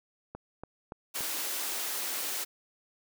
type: click train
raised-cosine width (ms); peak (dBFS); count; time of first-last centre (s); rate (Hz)
1; -26; 4; 0.35-1.207; 3.5
type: high-pass noise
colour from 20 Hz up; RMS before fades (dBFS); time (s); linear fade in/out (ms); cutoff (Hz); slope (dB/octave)
white; -34; 1.14-2.45; 20; 280; 24
effects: none